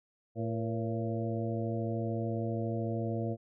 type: harmonic tone with a mistuned harmonic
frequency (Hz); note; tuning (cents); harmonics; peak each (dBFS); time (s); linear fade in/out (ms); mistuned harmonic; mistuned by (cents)
113; A2; +47; 1 / 2 / 3 / 4 / 5 / 6; -34 / -37 / -39 / -40 / -41 / -42; 0.35-3.37; 50; 4; +71
effects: none